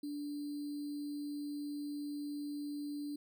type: tone with sample-and-hold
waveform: sine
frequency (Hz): 291.5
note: D4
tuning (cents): -13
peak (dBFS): -38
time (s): 0.03-3.16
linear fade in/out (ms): 5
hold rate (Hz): 4410
effects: none